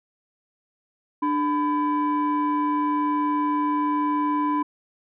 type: tone pair together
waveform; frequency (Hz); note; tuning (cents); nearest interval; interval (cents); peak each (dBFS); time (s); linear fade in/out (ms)
sine; 296.5 / 1003; D4 / B5; +17 / +26; octave + major sixth; 2109; -21; 1.22-4.63; 10
effects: tanh soft clip ceiling -17 dBFS